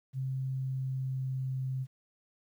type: tone with pitch glide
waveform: sine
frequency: 132.1 to 131.04 Hz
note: C3 to C3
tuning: +17 to +3 cents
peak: -31 dBFS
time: 0.13-1.87 s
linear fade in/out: 50 ms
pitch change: -14 cents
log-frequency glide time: 0.44-1.67 s
effects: 11-bit